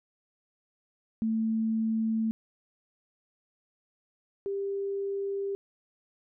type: tone pair in turn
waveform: sine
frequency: 222.4 / 396.3 Hz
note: A3 / G4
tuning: +19 / +19 cents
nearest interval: minor seventh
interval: 1000 cents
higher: second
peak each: -25 / -29 dBFS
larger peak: first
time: 1.22-2.31 / 4.46-5.55 s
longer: neither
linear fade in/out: 0 ms
effects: none